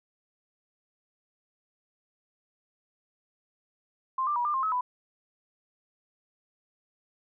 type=tone with pitch steps; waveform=sine; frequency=1051 / 1185 / 964 / 1195 / 1060 / 1285 / 994 Hz; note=C6 / D6 / B5 / D6 / C6 / E6 / B5; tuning=+7 / +15 / -42 / +30 / +22 / -45 / +11 cents; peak=-25 dBFS; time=4.18-4.81 s; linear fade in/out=5 ms; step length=90 ms; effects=none